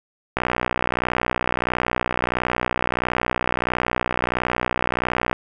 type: click train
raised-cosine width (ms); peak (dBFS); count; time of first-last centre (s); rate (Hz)
0.5; -5; 306; 0.37-5.329; 61.5
effects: none